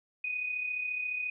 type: tone with amplitude modulation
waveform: sine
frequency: 2489 Hz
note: D#7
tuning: in tune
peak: -29 dBFS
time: 0.24-1.3 s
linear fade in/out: 5 ms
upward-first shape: sine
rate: 34.4 Hz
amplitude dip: 50%
effects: none